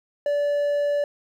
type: tone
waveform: triangle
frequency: 579 Hz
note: D5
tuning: 25 cents flat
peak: -18 dBFS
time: 0.26-1.04 s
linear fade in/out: 2 ms
effects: 10-bit